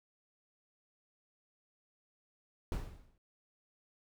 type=noise with exponential decay; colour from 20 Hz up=brown; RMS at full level=-33 dBFS; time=2.72-3.18 s; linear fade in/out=1 ms; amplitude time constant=98 ms; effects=none